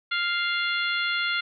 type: harmonic tone with a mistuned harmonic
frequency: 698.5 Hz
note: F5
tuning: in tune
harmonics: 2 / 3 / 4 / 5 / 6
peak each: -27 / -29 / -32 / -32 / -35 dBFS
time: 0.11-1.41 s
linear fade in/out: 10 ms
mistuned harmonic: 5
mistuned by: -33 cents
effects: none